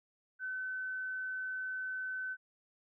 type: tone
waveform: sine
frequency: 1519 Hz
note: F#6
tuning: 45 cents sharp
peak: -36 dBFS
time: 0.39-2.37 s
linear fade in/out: 50 ms
effects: none